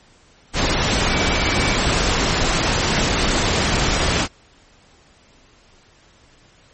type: tone in noise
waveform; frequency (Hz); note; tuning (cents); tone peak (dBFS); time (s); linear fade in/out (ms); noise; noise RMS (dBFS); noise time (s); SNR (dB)
sine; 2295; D7; -40; -27; 1.07-1.78; 50; pink; -18; 0.53-4.28; -12
effects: pink hiss -52 dBFS RMS until 6.73 s + MP3 32 kbps